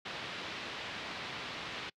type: low-pass noise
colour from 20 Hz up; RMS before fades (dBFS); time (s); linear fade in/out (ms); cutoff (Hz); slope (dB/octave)
white; -42; 0.05-1.9; 10; 3800; 24
effects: noise-tail reverb RT60 0.1 s tail -26 dB re dry + high-pass 80 Hz 12 dB/octave